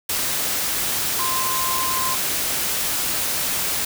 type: tone in noise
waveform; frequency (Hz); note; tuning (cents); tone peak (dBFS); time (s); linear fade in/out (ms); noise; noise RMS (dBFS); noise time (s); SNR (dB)
sine; 1041; C6; -9; -24; 1.19-2.15; 5; white; -23; 0.09-3.85; -4
effects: none